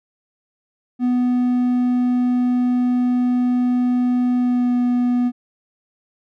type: tone with pitch glide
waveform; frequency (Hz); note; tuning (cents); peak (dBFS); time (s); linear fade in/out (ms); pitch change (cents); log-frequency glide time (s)
triangle; 247.6 to 245.3; B3 to B3; +5 to -12; -13; 0.99-5.32; 50; -17; 4.37-4.73
effects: none